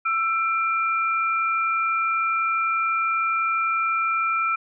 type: tone pair together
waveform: sine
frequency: 1334 / 2377 Hz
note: E6 / D7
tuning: +20 / +20 cents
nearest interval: minor seventh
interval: 1000 cents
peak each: -21 / -26 dBFS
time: 0.05-4.56 s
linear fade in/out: 10 ms
effects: none